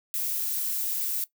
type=noise; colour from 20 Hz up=violet; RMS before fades=-29 dBFS; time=0.14-1.24 s; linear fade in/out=0 ms; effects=noise-tail reverb RT60 0.1 s tail -17 dB re dry